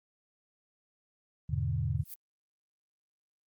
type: chord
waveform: sine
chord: E dominant seventh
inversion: none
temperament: equal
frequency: 82.41 / 103.83 / 123.47 / 146.83 Hz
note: E2 / G#2 / B2 / D3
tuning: 0 / 0 / 0 / 0 cents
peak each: -34 dBFS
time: 1.49-2.04 s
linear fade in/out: 10 ms
type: noise with exponential growth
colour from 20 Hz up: violet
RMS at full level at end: -39 dBFS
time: 1.96-2.14 s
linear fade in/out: 2 ms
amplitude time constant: 39 ms
effects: Opus 32 kbps